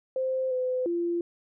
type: tone with pitch steps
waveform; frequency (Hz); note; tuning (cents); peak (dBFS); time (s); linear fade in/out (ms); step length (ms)
sine; 521 / 508 / 343.8; C5 / B4 / F4; -7 / +49 / -27; -25; 0.16-1.21; 2; 350
effects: none